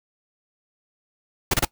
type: noise bursts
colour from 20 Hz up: pink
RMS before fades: -19 dBFS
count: 3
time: 1.51-1.65 s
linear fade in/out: 5 ms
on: 28 ms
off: 28 ms
effects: noise-tail reverb RT60 0.1 s tail -20 dB re dry